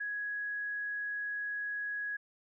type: tone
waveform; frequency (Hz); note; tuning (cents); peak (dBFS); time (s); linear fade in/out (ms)
sine; 1668; G#6; +7; -34; 0-2.17; 10
effects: none